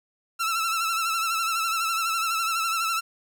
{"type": "tone with vibrato", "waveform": "sawtooth", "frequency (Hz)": 1333, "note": "E6", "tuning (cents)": 19, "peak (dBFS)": -20, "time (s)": [0.39, 3.01], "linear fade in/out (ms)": 20, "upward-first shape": "sine", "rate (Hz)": 12, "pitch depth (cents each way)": 51, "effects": ["10-bit"]}